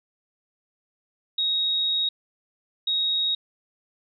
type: tone pair in turn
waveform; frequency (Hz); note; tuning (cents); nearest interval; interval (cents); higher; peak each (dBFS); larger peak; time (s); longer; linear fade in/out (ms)
sine; 3773 / 3773; A#7 / A#7; +20 / +20; unison; 0; neither; -21; neither; 1.38-2.09 / 2.87-3.35; first; 5
effects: none